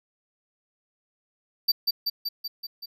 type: tone with echo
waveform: square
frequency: 4649 Hz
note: D8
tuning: 18 cents flat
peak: -18 dBFS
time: 1.68-1.72 s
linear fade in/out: 10 ms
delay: 190 ms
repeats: 6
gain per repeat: -3 dB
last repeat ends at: 2.86 s
effects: none